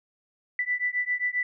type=beating tone pair; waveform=sine; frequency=1975.5 / 1983 Hz; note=B6 / B6; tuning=0 / +7 cents; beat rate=7.5 Hz; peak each=-28 / -28 dBFS; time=0.59-1.43 s; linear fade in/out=2 ms; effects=none